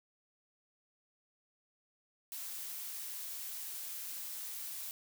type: noise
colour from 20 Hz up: blue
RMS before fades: -43 dBFS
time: 2.32-4.91 s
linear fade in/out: 0 ms
effects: none